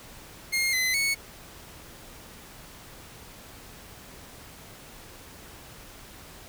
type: tone with pitch steps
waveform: sawtooth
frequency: 2134 / 2025 / 2211 Hz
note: C7 / B6 / C#7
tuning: +34 / +43 / -5 cents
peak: -20 dBFS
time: 0.52-1.15 s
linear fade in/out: 20 ms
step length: 210 ms
effects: pink hiss -47 dBFS RMS until 6.48 s